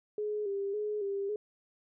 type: tone with vibrato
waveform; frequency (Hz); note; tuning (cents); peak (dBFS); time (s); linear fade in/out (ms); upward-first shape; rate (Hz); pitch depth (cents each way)
sine; 408.8; G#4; -27; -31; 0.18-1.36; 2; square; 1.8; 50
effects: none